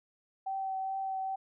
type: tone with vibrato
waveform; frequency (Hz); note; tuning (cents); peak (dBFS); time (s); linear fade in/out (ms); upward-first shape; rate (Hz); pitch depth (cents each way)
sine; 769; G5; -33; -32; 0.46-1.36; 10; triangle; 2.4; 15
effects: none